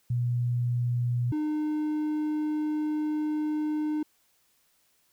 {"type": "tone pair in turn", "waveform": ["sine", "triangle"], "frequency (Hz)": [121.4, 304.2], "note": ["B2", "D#4"], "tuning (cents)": [-29, -39], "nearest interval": "octave + major third", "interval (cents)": 1590, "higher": "second", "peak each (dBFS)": -24, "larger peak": "neither", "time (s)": [[0.1, 1.32], [1.32, 4.03]], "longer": "second", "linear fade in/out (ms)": 5, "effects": ["white hiss -68 dBFS RMS until 5.12 s"]}